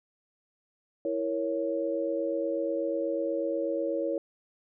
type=chord; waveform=sine; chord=A# diminished; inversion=second; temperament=equal; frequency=329.6 / 466.2 / 554.4 Hz; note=E4 / A#4 / C#5; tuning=0 / 0 / 0 cents; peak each=-32 / -33 / -30 dBFS; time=1.05-4.18 s; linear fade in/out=2 ms; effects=none